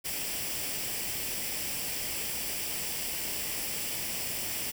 white noise with comb filter, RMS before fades -34 dBFS, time 0.04-4.72 s, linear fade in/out 20 ms, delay 0.38 ms, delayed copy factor +0.55, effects none

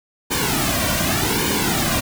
pink noise with flanger, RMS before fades -20 dBFS, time 0.3-2.01 s, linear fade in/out 20 ms, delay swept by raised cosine 1.5 to 2.38 ms, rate 0.85 Hz, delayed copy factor -0.8, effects none

